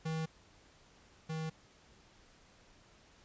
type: tone pair in turn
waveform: square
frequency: 159.8 / 159.02 Hz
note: D#3 / D#3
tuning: +47 / +38 cents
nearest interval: unison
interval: 9 cents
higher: first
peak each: -35 / -37 dBFS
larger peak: first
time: 0.05-0.26 / 1.29-1.5 s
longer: neither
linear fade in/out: 10 ms
effects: pink hiss -63 dBFS RMS until 3.24 s + resampled to 16000 Hz